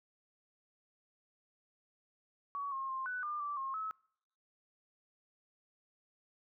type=tone with pitch steps; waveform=sine; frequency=1128 / 1073 / 1057 / 1492 / 1200 / 1165 / 1074 / 1293 Hz; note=C#6 / C6 / C6 / F#6 / D6 / D6 / C6 / E6; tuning=+30 / +43 / +17 / +14 / +37 / -14 / +45 / -34 cents; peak=-36 dBFS; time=2.55-3.91 s; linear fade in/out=0 ms; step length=170 ms; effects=noise-tail reverb RT60 0.7 s tail -25 dB re dry